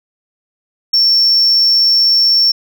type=tone with amplitude modulation; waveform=sine; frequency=5440 Hz; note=F8; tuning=46 cents flat; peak=-4 dBFS; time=0.93-2.52 s; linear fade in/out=10 ms; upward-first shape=sine; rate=116 Hz; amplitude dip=30%; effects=tanh soft clip ceiling -6 dBFS